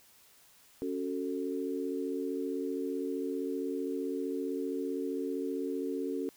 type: chord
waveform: sine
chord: F# minor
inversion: second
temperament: equal with one note detuned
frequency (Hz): 277.2 / 370 / 445.4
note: C#4 / F#4 / A4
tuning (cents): 0 / 0 / +21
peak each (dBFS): -35 / -37 / -37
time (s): 0.82-6.29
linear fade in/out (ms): 0
effects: white hiss -61 dBFS RMS until 6.36 s